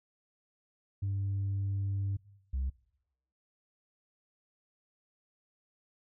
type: tone pair in turn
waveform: sine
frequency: 98.6 / 65.97 Hz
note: G2 / C2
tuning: +11 / +15 cents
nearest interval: perfect fifth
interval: 696 cents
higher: first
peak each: -28 dBFS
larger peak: neither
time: 1.02-2.17 / 2.53-2.7 s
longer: first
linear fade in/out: 10 ms
effects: noise-tail reverb RT60 0.8 s tail -22 dB re dry + tanh soft clip ceiling -28 dBFS